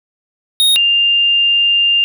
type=tone pair in turn; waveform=square / sine; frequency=3729 / 2799 Hz; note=A#7 / F7; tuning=0 / +3 cents; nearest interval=perfect fourth; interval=497 cents; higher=first; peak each=-9 dBFS; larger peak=neither; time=0.6-0.76 / 0.76-2.04 s; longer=second; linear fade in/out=0 ms; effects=none